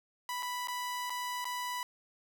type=tone with dropouts; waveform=sawtooth; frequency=987.8 Hz; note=B5; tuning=in tune; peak=-31 dBFS; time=0.29-1.83 s; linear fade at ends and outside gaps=1 ms; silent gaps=0.425-0.429 / 0.673-0.683 / 1.097-1.103 / 1.444-1.453 s; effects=none